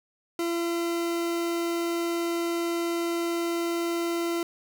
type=tone; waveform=40% pulse; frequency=339.8 Hz; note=F4; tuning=47 cents flat; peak=-25 dBFS; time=0.39-4.43 s; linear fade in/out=2 ms; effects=none